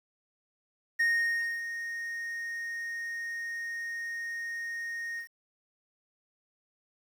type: tone with ADSR envelope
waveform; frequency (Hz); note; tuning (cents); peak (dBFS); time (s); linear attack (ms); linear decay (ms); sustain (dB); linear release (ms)
triangle; 1856; A#6; -8; -21; 0.99-5.28; 13; 600; -11; 100
effects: 9-bit